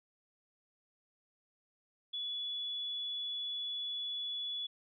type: tone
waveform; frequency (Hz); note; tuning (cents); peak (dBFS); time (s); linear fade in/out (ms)
sine; 3417; G#7; +49; -36; 2.13-4.67; 10
effects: none